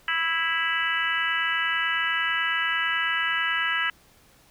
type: harmonic tone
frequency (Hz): 329.1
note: E4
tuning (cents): -3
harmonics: 3 / 4 / 5 / 6 / 7 / 8 / 9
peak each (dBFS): -37 / -30 / -27 / -28 / -38 / -33 / -31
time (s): 0.08-3.9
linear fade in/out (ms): 2
effects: pink hiss -57 dBFS RMS until 4.5 s